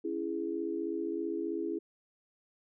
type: chord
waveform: sine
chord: C# minor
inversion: none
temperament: just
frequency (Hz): 277.2 / 332.6 / 415.8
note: C#4 / E4 / G#4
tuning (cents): 0 / +16 / +2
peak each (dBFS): -40 / -34 / -37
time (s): 0.04-1.79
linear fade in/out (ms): 10
effects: none